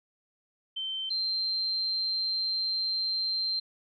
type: tone pair in turn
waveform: sine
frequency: 3100 / 4145 Hz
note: G7 / C8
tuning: -20 / -17 cents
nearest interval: perfect fourth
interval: 503 cents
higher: second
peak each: -31 / -27 dBFS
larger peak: second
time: 0.76-1.1 / 1.1-3.6 s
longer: second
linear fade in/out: 10 ms
effects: none